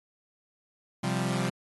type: chord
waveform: sawtooth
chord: C suspended fourth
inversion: none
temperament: equal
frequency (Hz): 130.81 / 174.61 / 196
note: C3 / F3 / G3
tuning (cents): 0 / 0 / 0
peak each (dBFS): -27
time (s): 1.03-1.5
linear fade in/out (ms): 10
effects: AAC 32 kbps